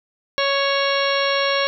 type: harmonic tone with a mistuned harmonic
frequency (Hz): 555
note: C#5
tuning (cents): +2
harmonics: 1 / 2 / 3 / 4 / 5 / 6 / 7 / 8 / 10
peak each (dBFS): -21 / -24 / -26 / -27 / -28 / -29 / -29 / -30 / -31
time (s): 0.38-1.67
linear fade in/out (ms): 0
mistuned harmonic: 8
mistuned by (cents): -48
effects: none